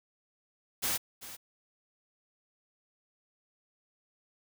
white noise with echo, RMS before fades -31 dBFS, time 0.82-0.98 s, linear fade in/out 20 ms, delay 390 ms, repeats 1, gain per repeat -14 dB, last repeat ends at 1.37 s, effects none

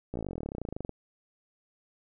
slowing click train, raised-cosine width 2 ms, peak -22 dBFS, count 28, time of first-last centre 0.14-0.893 s, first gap 16 ms, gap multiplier 1.04, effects none

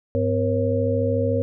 sine tone cluster, 100.7 / 254.1 / 472.4 / 546 Hz, G2 / B3 / A#4 / C#5, +47 / +49 / +23 / -26 cents, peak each -23 / -26 / -24 / -24 dBFS, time 0.15-1.42 s, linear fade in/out 0 ms, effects none

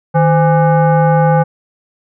sine tone with frequency modulation, 155.56 Hz, D#3, in tune, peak -7 dBFS, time 0.14-1.44 s, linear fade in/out 20 ms, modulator 671 Hz, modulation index 1.1, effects none

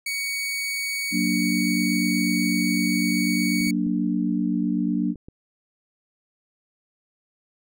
sawtooth tone, 2242 Hz, C#7, 19 cents sharp, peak -22 dBFS, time 0.06-3.71 s, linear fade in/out 5 ms
sine chord, Gb augmented, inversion none, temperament equal, 185 / 233.1 / 293.7 Hz, Gb3 / Bb3 / D4, 0 / 0 / 0 cents, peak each -25 dBFS, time 1.11-5.15 s, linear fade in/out 50 ms
clicks, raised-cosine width 3 ms, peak -28 dBFS, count 5, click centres 3.611 / 3.672 / 3.866 / 5.157 / 5.285 s
effects none

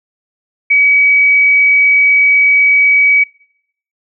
sine tone, 2272 Hz, C#7, 42 cents sharp, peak -6 dBFS, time 0.7-3.24 s, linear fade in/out 10 ms, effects noise-tail reverb RT60 0.7 s tail -23 dB re dry

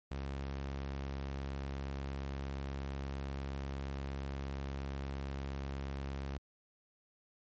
sawtooth tone, 68.5 Hz, C#2, 20 cents flat, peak -34 dBFS, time 0.11-6.38 s, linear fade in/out 5 ms, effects low-pass 5000 Hz 12 dB/octave + MP3 32 kbps

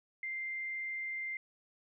sine tone, 2093 Hz, C7, in tune, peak -36 dBFS, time 0.23-1.37 s, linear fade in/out 2 ms, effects none

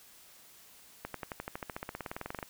accelerating click train, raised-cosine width 0.5 ms, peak -22 dBFS, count 23, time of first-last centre 1.05-2.428 s, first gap 93 ms, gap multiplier 0.96, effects white hiss -57 dBFS RMS until 2.49 s

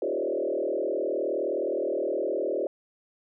sine tone with frequency modulation, 466.2 Hz, A#4, in tune, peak -25 dBFS, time 0.02-2.67 s, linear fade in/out 2 ms, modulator 39.3 Hz, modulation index 3.3, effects none

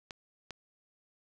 clicks, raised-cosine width 0.2 ms, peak -24 dBFS, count 2, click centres 0.108 / 0.507 s, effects none

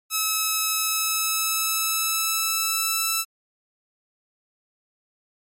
5% pulse tone with pitch glide, 1293 to 1322.5 Hz, E6 to E6, -34 to +5 cents, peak -10 dBFS, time 0.1-3.25 s, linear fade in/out 50 ms, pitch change +39 cents, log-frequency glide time 0.76-3.13 s, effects MP3 64 kbps

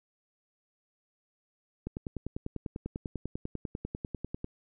click train, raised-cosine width 3 ms, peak -22 dBFS, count 27, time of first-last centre 1.87-4.444 s, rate 10.1 Hz, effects none

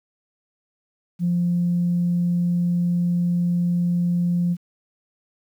sine tone, 174.61 Hz, F3, in tune, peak -17 dBFS, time 1.19-4.57 s, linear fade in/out 50 ms, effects tanh soft clip ceiling -13 dBFS + 9-bit

